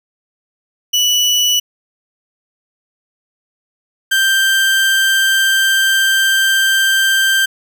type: tone pair in turn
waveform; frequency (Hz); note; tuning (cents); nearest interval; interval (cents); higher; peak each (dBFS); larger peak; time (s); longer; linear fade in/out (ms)
30% pulse; 2956 / 1570.9; F#7 / G6; -2 / +3; major seventh; 1095; first; -8; neither; 0.93-1.6 / 4.11-7.46; second; 10
effects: none